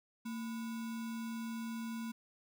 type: tone with sample-and-hold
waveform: sine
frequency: 227.9 Hz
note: A#3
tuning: 39 cents flat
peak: -38 dBFS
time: 0.25-2.12 s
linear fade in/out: 10 ms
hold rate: 1225 Hz
effects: none